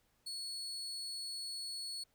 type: tone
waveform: 35% pulse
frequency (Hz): 4385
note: C#8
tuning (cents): -20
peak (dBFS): -39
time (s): 0.26-2.04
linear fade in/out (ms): 10
effects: pink hiss -75 dBFS RMS until 2.14 s